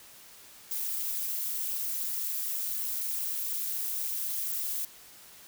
violet noise with amplitude modulation, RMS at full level -29 dBFS, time 0.71-4.85 s, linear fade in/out 2 ms, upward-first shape sine, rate 224 Hz, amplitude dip 85%, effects white hiss -52 dBFS RMS until 5.47 s

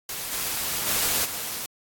white noise with level steps, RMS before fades -32 / -28 / -24 / -32 dBFS, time 0.09-1.66 s, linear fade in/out 2 ms, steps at 0.31 / 0.86 / 1.24 s, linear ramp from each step 20 ms, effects AAC 64 kbps

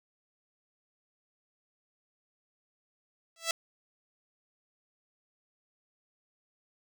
5% pulse tone with exponential growth, 661 Hz, E5, 5 cents sharp, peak -13 dBFS, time 3.36-3.51 s, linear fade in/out 2 ms, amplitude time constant 31 ms, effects none

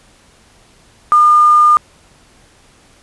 sine tone with quantisation, 1210 Hz, D#6, 49 cents flat, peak -5 dBFS, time 1.12-1.77 s, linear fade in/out 0 ms, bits 5, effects pink hiss -48 dBFS RMS until 3.02 s + resampled to 24000 Hz

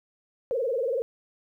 sine tone with frequency modulation, 498.7 Hz, B4, 17 cents sharp, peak -24 dBFS, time 0.51-1.02 s, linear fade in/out 0 ms, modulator 21.1 Hz, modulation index 2.4, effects 11-bit

